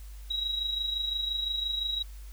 sine tone with amplitude modulation, 3853 Hz, B7, 44 cents flat, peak -26 dBFS, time 0.3-2.03 s, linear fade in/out 10 ms, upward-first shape sine, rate 25.8 Hz, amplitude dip 55%, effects added 50 Hz sine -41 dBFS peak until 2.32 s + white hiss -57 dBFS RMS until 2.32 s

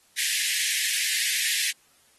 pink high-pass noise, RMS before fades -26 dBFS, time 0.17-1.72 s, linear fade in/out 20 ms, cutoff 1700 Hz, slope 96 dB/octave, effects white hiss -61 dBFS RMS until 2.18 s + AAC 32 kbps

